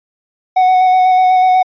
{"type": "tone with vibrato", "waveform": "triangle", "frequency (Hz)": 741, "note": "F#5", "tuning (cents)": 2, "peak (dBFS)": -5, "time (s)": [0.56, 1.63], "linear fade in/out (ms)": 10, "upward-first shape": "square", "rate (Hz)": 8.1, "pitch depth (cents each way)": 12, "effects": ["resampled to 11025 Hz"]}